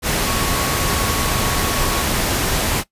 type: tone in noise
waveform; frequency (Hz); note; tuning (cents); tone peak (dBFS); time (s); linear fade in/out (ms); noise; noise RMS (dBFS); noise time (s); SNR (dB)
sine; 1110; C#6; +2; -27; 0.24-2.06; 50; pink; -19; 0.02-2.84; -11
effects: noise-tail reverb RT60 0.1 s tail -18 dB re dry + resampled to 32000 Hz